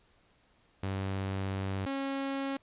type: tone pair in turn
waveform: sawtooth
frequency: 96.6 / 273.2 Hz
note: G2 / C#4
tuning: -25 / -25 cents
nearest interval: octave + tritone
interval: 1800 cents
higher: second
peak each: -28 dBFS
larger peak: neither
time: 0.83-1.86 / 1.86-2.57 s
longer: first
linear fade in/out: 5 ms
effects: pink hiss -67 dBFS RMS until 2.62 s + resampled to 8000 Hz